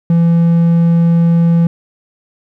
triangle tone, 168.4 Hz, E3, 37 cents sharp, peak -5 dBFS, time 0.1-1.67 s, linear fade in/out 2 ms, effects none

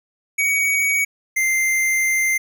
square tone pair in turn, 2253 / 2088 Hz, C#7 / C7, +28 / -4 cents, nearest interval minor second, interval 132 cents, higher first, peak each -17 dBFS, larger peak neither, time 0.38-1.05 / 1.36-2.38 s, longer second, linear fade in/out 10 ms, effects none

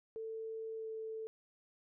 sine tone with pitch glide, 445.2 to 442.1 Hz, A4 to A4, +20 to +8 cents, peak -40 dBFS, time 0.16-1.27 s, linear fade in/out 0 ms, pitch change -12 cents, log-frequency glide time 0.76-0.87 s, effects none

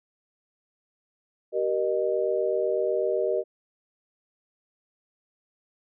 sine tone cluster, 385.5 / 473.5 / 615 Hz, G4 / A#4 / D#5, -29 / +27 / -20 cents, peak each -27 dBFS, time 1.52-3.44 s, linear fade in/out 50 ms, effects none

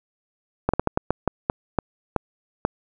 slowing click train, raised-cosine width 1 ms, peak -5 dBFS, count 11, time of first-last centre 0.69-2.65 s, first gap 46 ms, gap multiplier 1.3, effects none

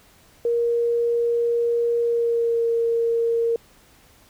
sine tone with pitch glide, 470.5 to 463 Hz, A#4 to A#4, +16 to -12 cents, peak -18 dBFS, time 0.45-3.56 s, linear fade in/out 2 ms, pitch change -28 cents, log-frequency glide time 2-2.66 s, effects pink hiss -54 dBFS RMS until 4.29 s

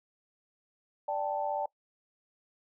sine chord, D suspended fourth, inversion none, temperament equal, 587.3 / 784 / 880 Hz, D5 / G5 / A5, 0 / 0 / 0 cents, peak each -34 dBFS, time 1.08-1.66 s, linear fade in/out 5 ms, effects noise-tail reverb RT60 0.1 s tail -22 dB re dry

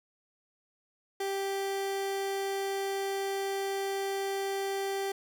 30% pulse tone, 392 Hz, G4, in tune, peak -28 dBFS, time 1.2-5.12 s, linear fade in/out 5 ms, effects none

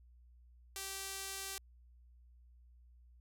sawtooth tone with band-pass filter, 389.2 Hz, G4, 12 cents flat, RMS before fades -44 dBFS, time 0.76-1.58 s, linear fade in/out 0 ms, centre 9200 Hz, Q 0.68, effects added 60 Hz sine -59 dBFS peak until 3.2 s

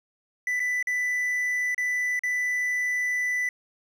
triangle tone with dropouts, 1987 Hz, B6, 10 cents sharp, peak -22 dBFS, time 0.47-3.49 s, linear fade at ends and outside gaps 2 ms, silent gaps 0.596-0.601 / 0.827-0.871 / 1.746-1.779 / 2.193-2.235 s, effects none

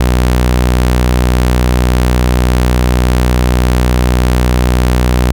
sawtooth tone, 61.74 Hz, B1, in tune, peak -4 dBFS, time 0-5.32 s, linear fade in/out 5 ms, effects none

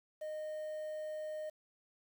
triangle tone with quantisation, 616 Hz, D#5, 17 cents flat, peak -37 dBFS, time 0.21-1.5 s, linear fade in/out 10 ms, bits 10, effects none

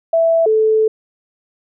sine tone pair in turn, 660 / 436.9 Hz, E5 / A4, +2 / -12 cents, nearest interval perfect fifth, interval 714 cents, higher first, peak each -10 dBFS, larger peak neither, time 0.13-0.46 / 0.46-0.88 s, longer second, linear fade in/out 5 ms, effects none

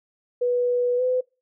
sine tone with pitch glide, 490.1 to 506.2 Hz, B4 to B4, -13 to +43 cents, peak -19 dBFS, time 0.41-1.21 s, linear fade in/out 10 ms, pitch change +56 cents, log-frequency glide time 0.97-1.02 s, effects noise-tail reverb RT60 0.3 s tail -25 dB re dry

